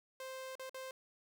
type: tone with dropouts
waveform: sawtooth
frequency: 523.3 Hz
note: C5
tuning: in tune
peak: -40 dBFS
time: 0.2-0.91 s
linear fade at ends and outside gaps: 2 ms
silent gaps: 0.554-0.595 / 0.695-0.744 s
effects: none